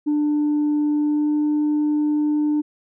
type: tone with pitch glide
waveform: sine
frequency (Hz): 297 to 299.1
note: D4 to D4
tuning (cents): +20 to +32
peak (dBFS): -15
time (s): 0.06-2.62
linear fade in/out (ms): 20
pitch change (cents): +12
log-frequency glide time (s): 0.99-1.35
effects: tanh soft clip ceiling -15 dBFS